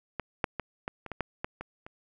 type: clicks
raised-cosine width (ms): 0.5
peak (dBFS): -17 / -10 / -17 / -18 / -25 / -21 / -14 / -16 / -23 / -28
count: 10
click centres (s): 0.197 / 0.442 / 0.597 / 0.879 / 1.063 / 1.117 / 1.207 / 1.445 / 1.61 / 1.865
effects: none